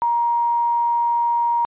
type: tone with quantisation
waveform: sine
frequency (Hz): 943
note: A#5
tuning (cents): +20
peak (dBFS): -16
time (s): 0.02-1.65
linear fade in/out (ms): 0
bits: 7
effects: resampled to 8000 Hz